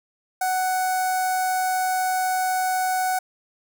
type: tone with notch filter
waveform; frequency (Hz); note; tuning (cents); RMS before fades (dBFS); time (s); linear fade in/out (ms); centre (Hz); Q
sawtooth; 744; F#5; +9; -23; 0.41-3.19; 5; 3100; 0.56
effects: none